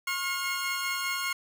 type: tone cluster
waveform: 25% pulse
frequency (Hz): 1081 / 1415 / 2157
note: C#6 / F6 / C#7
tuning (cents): -44 / +22 / -48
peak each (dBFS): -30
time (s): 0.07-1.33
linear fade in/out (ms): 5
effects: none